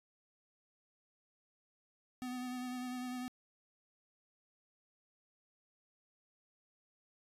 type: tone with vibrato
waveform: square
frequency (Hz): 250.4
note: B3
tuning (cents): +24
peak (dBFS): -40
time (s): 2.22-3.28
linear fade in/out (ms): 0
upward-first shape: sine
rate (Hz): 10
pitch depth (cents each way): 23
effects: resampled to 32000 Hz